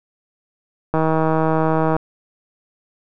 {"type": "click train", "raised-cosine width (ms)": 1, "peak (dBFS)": -5, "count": 164, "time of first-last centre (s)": [0.94, 1.965], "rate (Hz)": 159, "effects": []}